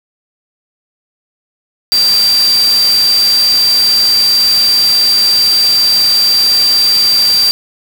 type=tone in noise; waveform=sine; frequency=4699 Hz; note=D8; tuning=in tune; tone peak=-7 dBFS; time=1.92-7.51 s; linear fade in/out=0 ms; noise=white; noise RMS=-20 dBFS; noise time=1.92-7.51 s; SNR=+10 dB; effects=none